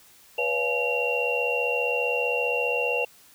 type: tone cluster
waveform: sine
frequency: 487.8 / 563 / 689 / 847 / 2754 Hz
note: B4 / C#5 / F5 / G#5 / F7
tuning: -21 / +27 / -24 / +34 / -25 cents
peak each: -27 / -31 / -35 / -34 / -26 dBFS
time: 0.38-3.05 s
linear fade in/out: 5 ms
effects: white hiss -54 dBFS RMS until 3.34 s